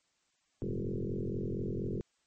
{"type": "tone with frequency modulation", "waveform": "sine", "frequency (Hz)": 116.54, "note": "A#2", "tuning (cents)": 0, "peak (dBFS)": -32, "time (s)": [0.62, 2.01], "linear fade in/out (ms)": 0, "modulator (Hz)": 44.2, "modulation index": 7.2, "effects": ["white hiss -75 dBFS RMS until 2.26 s", "MP3 32 kbps"]}